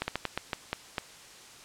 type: slowing click train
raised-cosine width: 0.3 ms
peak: -13 dBFS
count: 8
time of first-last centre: 0.02-0.982 s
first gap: 60 ms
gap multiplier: 1.27
effects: white hiss -50 dBFS RMS until 1.64 s + low-pass 8000 Hz 12 dB/octave